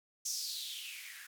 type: noise with band-pass filter sweep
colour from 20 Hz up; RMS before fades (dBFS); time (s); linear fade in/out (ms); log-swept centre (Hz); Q
violet; -42; 0.25-1.27; 10; 6100 to 1600; 5.1
effects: none